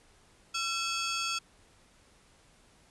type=ring-modulated tone; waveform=20% pulse; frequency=1975.5 Hz; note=B6; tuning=in tune; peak=-22 dBFS; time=0.54-1.39 s; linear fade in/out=10 ms; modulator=621 Hz; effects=pink hiss -62 dBFS RMS until 2.9 s + resampled to 24000 Hz